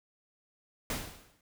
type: noise with exponential decay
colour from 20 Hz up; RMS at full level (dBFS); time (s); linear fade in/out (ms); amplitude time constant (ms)
pink; -32; 0.9-1.41; 2; 110
effects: none